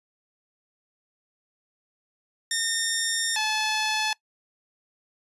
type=tone pair in turn; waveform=10% pulse; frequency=1827 / 864 Hz; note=A#6 / A5; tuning=-35 / -32 cents; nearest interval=octave + minor second; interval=1297 cents; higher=first; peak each=-15 dBFS; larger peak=neither; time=2.51-3.36 / 3.36-4.13 s; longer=first; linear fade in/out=2 ms; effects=noise-tail reverb RT60 0.1 s tail -22 dB re dry + resampled to 24000 Hz